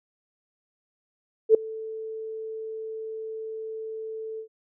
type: tone with ADSR envelope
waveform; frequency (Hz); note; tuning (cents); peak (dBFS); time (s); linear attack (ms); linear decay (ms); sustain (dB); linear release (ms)
sine; 441.2; A4; +5; -9; 1.49-4.48; 56; 4; -23; 91
effects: none